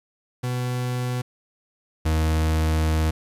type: tone pair in turn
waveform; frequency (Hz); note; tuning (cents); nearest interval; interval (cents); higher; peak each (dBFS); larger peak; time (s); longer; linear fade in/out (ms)
40% pulse; 124.5 / 78.94; B2 / D#2; +14 / +26; minor sixth; 788; first; -23 / -18; second; 0.43-1.22 / 2.05-3.11; second; 10
effects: resampled to 32000 Hz + 9-bit